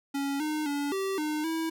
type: tone with pitch steps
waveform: square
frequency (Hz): 278.7 / 306 / 286.2 / 387.3 / 304.5 / 324.6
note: C#4 / D#4 / D4 / G4 / D#4 / E4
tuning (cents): +9 / -29 / -45 / -21 / -37 / -27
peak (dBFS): -29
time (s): 0.14-1.7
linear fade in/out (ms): 10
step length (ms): 260
effects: none